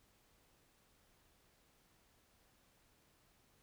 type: silence
effects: pink hiss -72 dBFS RMS until 3.62 s